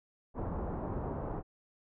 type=low-pass noise; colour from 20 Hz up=pink; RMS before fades=-37 dBFS; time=0.34-1.43 s; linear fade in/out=50 ms; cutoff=1000 Hz; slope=24 dB/octave; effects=none